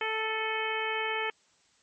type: harmonic tone with a mistuned harmonic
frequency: 440 Hz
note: A4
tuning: in tune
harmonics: 1 / 2 / 3 / 4 / 5 / 6 / 7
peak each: -35 / -35 / -38 / -36 / -35 / -38 / -39 dBFS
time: 0.01-1.3 s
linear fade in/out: 2 ms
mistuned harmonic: 6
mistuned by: -54 cents
effects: white hiss -66 dBFS RMS until 1.82 s + MP3 32 kbps